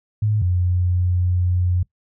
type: tone pair in turn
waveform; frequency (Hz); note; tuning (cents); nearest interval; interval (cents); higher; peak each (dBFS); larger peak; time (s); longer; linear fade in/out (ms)
sine; 106.3 / 89.63; G#2 / F2; +41 / +45; minor third; 296; first; -16; neither; 0.22-0.42 / 0.42-1.83; second; 5
effects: noise-tail reverb RT60 0.1 s tail -20 dB re dry